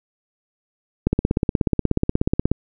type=click train; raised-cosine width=3 ms; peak=-4 dBFS; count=25; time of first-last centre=1.07-2.516 s; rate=16.6 Hz; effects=none